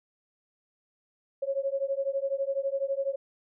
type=beating tone pair; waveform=sine; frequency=542 / 554 Hz; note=C#5 / C#5; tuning=-39 / -1 cents; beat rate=12 Hz; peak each=-30 dBFS; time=1.42-3.16 s; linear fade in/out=10 ms; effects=none